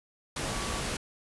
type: tone in noise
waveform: sine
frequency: 1141 Hz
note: C#6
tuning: 50 cents sharp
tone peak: -41 dBFS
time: 0.48-0.8 s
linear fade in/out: 5 ms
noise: pink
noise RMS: -33 dBFS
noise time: 0.36-0.97 s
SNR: -11 dB
effects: resampled to 24000 Hz